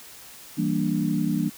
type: chord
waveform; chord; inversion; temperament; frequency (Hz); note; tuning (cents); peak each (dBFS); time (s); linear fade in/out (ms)
sine; E half-diminished seventh; none; equal; 164.81 / 196 / 233.1 / 293.7; E3 / G3 / Bb3 / D4; 0 / 0 / 0 / 0; -27; 0.57-1.5; 20
effects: white hiss -45 dBFS RMS until 1.57 s